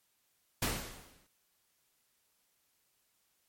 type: noise with exponential decay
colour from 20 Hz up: pink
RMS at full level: -30 dBFS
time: 0.62-1.27 s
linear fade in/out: 5 ms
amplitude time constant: 140 ms
effects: white hiss -75 dBFS RMS until 3.48 s + MP3 64 kbps